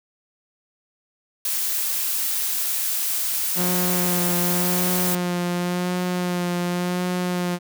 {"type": "noise", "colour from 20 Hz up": "blue", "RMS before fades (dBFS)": -24, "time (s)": [1.45, 5.15], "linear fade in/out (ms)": 2}
{"type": "tone with vibrato", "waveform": "sawtooth", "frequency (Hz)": 178.1, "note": "F3", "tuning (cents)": 34, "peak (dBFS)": -18, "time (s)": [3.55, 7.59], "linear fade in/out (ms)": 50, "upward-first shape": "sine", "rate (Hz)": 0.91, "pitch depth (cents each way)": 21}
{"effects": []}